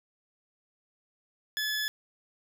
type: tone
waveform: 20% pulse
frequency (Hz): 1717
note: A6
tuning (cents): -43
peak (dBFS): -24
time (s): 1.57-1.88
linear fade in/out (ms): 0
effects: none